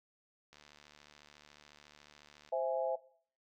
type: click train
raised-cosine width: 0.2 ms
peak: -39 dBFS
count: 146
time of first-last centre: 0.53-2.489 s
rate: 74 Hz
type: chord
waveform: sine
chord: C augmented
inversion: none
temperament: equal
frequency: 523.3 / 659.3 / 830.6 Hz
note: C5 / E5 / G#5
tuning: 0 / 0 / 0 cents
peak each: -35 / -34 / -39 dBFS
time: 2.52-2.96 s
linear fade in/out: 10 ms
effects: noise-tail reverb RT60 0.5 s tail -19 dB re dry